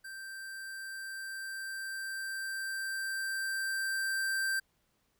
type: tone with level ramp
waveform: square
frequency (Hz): 1568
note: G6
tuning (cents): 0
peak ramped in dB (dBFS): -43 to -30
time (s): 0.04-4.6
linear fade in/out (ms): 10
effects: pink hiss -75 dBFS RMS until 5.19 s